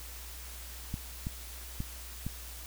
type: clicks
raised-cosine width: 5 ms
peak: -22 dBFS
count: 4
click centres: 0.941 / 1.269 / 1.804 / 2.266 s
effects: added 60 Hz sine -45 dBFS peak until 2.66 s + white hiss -47 dBFS RMS until 2.66 s